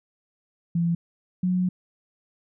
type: tone pair in turn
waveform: sine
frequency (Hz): 169.6 / 182.13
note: E3 / F#3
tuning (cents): +50 / -27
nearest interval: minor second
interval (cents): 123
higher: second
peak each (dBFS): -20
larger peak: neither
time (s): 0.75-0.95 / 1.43-1.69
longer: second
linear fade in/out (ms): 5
effects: none